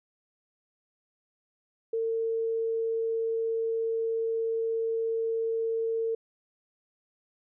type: tone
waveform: sine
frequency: 452.8 Hz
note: A4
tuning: 50 cents sharp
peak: -26 dBFS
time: 1.93-6.15 s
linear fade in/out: 5 ms
effects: none